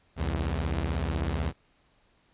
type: beating tone pair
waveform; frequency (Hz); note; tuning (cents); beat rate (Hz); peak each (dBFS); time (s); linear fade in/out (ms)
sawtooth; 66.4 / 82.4; C2 / E2; +26 / 0; 16; -26; 0.16-1.53; 50
effects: pink hiss -66 dBFS RMS until 2.33 s + resampled to 8000 Hz